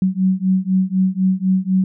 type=beating tone pair; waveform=sine; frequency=185.9 / 189.9 Hz; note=F#3 / F#3; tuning=+8 / +45 cents; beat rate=4 Hz; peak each=-17 dBFS; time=0.02-1.84 s; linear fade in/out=2 ms; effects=none